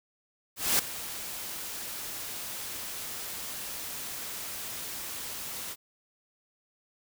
white noise with ADSR envelope, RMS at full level -23 dBFS, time 0.56-5.76 s, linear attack 230 ms, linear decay 5 ms, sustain -15 dB, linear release 45 ms, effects none

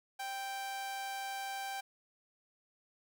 sawtooth tone with amplitude modulation, 784 Hz, G5, in tune, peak -33 dBFS, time 0.19-1.81 s, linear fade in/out 10 ms, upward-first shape sine, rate 240 Hz, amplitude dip 30%, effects none

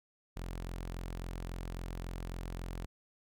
sawtooth tone, 43.65 Hz, F1, in tune, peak -35 dBFS, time 0.36-2.86 s, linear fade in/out 10 ms, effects none

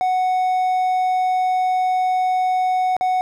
triangle tone with dropouts, 740 Hz, F#5, in tune, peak -14 dBFS, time 0.01-3.21 s, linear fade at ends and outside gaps 0 ms, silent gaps 2.966-3.01 s, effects none

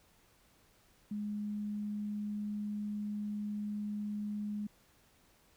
sine tone, 208.2 Hz, G#3, 5 cents sharp, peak -35 dBFS, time 1.11-4.67 s, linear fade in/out 5 ms, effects pink hiss -67 dBFS RMS until 5.56 s

